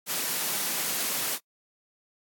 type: high-pass noise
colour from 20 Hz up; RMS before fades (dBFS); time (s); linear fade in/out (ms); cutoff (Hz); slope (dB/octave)
white; -29; 0.06-1.39; 50; 130; 96
effects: noise-tail reverb RT60 0.1 s tail -25 dB re dry + AAC 64 kbps